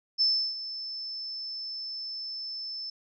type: tone with ADSR envelope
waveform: sine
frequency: 5274 Hz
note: E8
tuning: in tune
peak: -20 dBFS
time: 0.18-2.9 s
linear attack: 32 ms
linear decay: 330 ms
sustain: -14 dB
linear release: 4 ms
effects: none